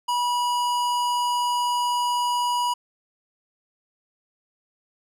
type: tone with hard clipping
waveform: sine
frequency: 972 Hz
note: B5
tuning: 28 cents flat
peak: -23 dBFS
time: 0.08-2.74 s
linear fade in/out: 10 ms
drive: 17 dB
effects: none